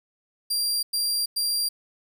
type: tone bursts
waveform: sawtooth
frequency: 4753 Hz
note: D8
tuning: 20 cents sharp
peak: -20 dBFS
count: 3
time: 0.5-1.69 s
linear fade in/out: 10 ms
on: 330 ms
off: 100 ms
effects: none